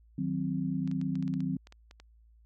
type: chord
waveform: sine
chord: C diminished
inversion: first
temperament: equal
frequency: 155.56 / 185 / 261.6 Hz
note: Eb3 / Gb3 / C4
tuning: 0 / 0 / 0 cents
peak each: -34 / -33 / -33 dBFS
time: 0.18-1.57 s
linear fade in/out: 5 ms
type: clicks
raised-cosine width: 0.2 ms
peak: -33 dBFS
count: 12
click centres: 0.876 / 0.914 / 1.014 / 1.155 / 1.226 / 1.279 / 1.339 / 1.405 / 1.671 / 1.724 / 1.911 / 2 s
effects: added 56 Hz sine -57 dBFS peak until 2.45 s